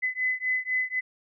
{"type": "beating tone pair", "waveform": "sine", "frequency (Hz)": [2016, 2020], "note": ["B6", "B6"], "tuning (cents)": [35, 39], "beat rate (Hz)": 4, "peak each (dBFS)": -28, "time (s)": [0.02, 1.01], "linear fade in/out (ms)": 20, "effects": []}